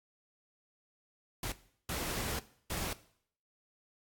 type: noise bursts at uneven times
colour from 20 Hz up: pink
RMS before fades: -37 dBFS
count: 3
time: 1.43-1.52 / 1.89-2.39 / 2.7-2.93 s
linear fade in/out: 2 ms
effects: noise-tail reverb RT60 0.6 s tail -17 dB re dry + AAC 64 kbps